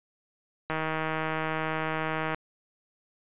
click train, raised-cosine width 0.5 ms, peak -15 dBFS, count 261, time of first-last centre 0.7-2.346 s, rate 158 Hz, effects resampled to 8000 Hz

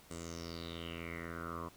10% pulse tone with low-pass filter sweep, 84 Hz, E2, 33 cents sharp, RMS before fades -44 dBFS, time 0.1-1.69 s, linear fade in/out 10 ms, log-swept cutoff 8400 to 1000 Hz, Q 6.2, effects pink hiss -60 dBFS RMS until 1.76 s

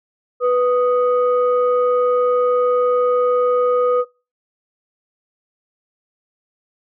sine tone pair together, 493.9 / 1244.6 Hz, B4 / D#6, 0 / 0 cents, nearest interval octave + major third, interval 1600 cents, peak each -13 / -20 dBFS, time 0.4-4.05 s, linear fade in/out 50 ms, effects noise-tail reverb RT60 0.3 s tail -24 dB re dry + tanh soft clip ceiling -6 dBFS

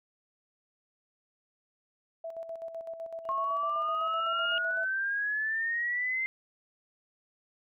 sine tone with tremolo, 659.3 Hz, E5, in tune, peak -35 dBFS, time 2.24-4.85 s, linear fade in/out 5 ms, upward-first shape square, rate 7.9 Hz, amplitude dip 55%
sine tone with exponential growth, 2861 Hz, F7, 41 cents sharp, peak -29 dBFS, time 3.24-4.58 s, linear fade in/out 1 ms, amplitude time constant 290 ms
sine exponential sweep, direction up, 1074 to 2093 Hz, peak -28 dBFS, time 3.29-6.26 s, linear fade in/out 0 ms
effects none

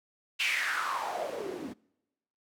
white noise with band-pass filter sweep, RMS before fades -33 dBFS, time 0.39-1.74 s, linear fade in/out 20 ms, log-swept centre 2800 to 240 Hz, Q 5.7, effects noise-tail reverb RT60 1.0 s tail -26 dB re dry

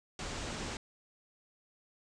pink low-pass noise, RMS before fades -40 dBFS, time 0.19-0.77 s, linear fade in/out 2 ms, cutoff 8400 Hz, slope 48 dB/octave, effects resampled to 22050 Hz

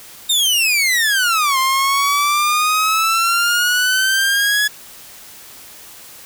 sawtooth exponential two-way sweep, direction down then up, 3729 to 1046.5 to 1699 Hz, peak -10 dBFS, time 0.29-4.68 s, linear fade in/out 10 ms, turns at 1.58 s, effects white hiss -39 dBFS RMS until 6.25 s

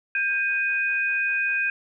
sine tone pair together, 1594.1 / 2489 Hz, G6 / D#7, +29 / 0 cents, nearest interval minor sixth, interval 771 cents, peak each -24 dBFS, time 0.15-1.7 s, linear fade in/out 2 ms, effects none

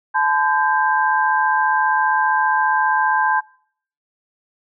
sine tone cluster, 863 / 1018 / 1583 Hz, A5 / C6 / G6, -34 / -48 / +17 cents, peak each -19 dBFS, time 0.14-3.41 s, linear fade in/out 20 ms, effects noise-tail reverb RT60 0.6 s tail -25 dB re dry

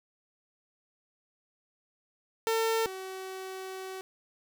sawtooth tone pair in turn, 450 / 378.4 Hz, A4 / F#4, +39 / +39 cents, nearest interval minor third, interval 300 cents, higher first, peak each -22 / -34 dBFS, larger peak first, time 2.47-2.86 / 2.86-4.01 s, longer second, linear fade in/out 0 ms, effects none

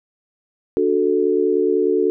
sine chord, D major, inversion none, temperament equal, 293.7 / 370 / 440 Hz, D4 / F#4 / A4, 0 / 0 / 0 cents, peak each -22 / -18 / -18 dBFS, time 0.77-2.1 s, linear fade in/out 0 ms, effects none

